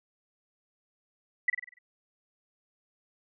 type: tone with echo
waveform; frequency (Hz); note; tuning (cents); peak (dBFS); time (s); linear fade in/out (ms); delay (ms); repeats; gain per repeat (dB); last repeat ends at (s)
sine; 1975.5; B6; 0; -20; 1.48-1.5; 5; 48; 6; -6; 1.788
effects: none